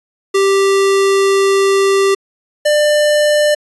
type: tone pair in turn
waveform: square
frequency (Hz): 392 / 595.9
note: G4 / D5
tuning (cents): 0 / +25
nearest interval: perfect fifth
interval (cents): 725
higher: second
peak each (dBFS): -10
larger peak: neither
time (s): 0.34-2.15 / 2.65-3.55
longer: first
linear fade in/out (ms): 10
effects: resampled to 24000 Hz